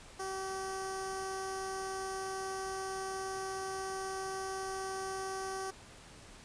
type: tone with notch filter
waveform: 10% pulse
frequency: 383 Hz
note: G4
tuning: 40 cents flat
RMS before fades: -39 dBFS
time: 0.19-5.71 s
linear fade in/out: 10 ms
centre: 2400 Hz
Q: 0.68
effects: pink hiss -54 dBFS RMS until 6.44 s + resampled to 22050 Hz